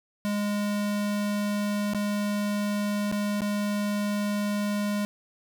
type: tone with dropouts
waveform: square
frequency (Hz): 206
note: G#3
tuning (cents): -14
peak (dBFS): -26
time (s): 0.25-5.05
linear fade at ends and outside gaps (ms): 0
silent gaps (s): 1.935-1.947 / 3.115-3.124 / 3.407-3.418
effects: none